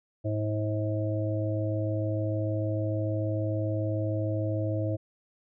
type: harmonic tone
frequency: 106.7 Hz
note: G#2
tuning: 47 cents sharp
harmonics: 1 / 3 / 5 / 6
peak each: -28 / -33 / -35 / -36 dBFS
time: 0.24-4.97 s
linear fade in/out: 20 ms
effects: none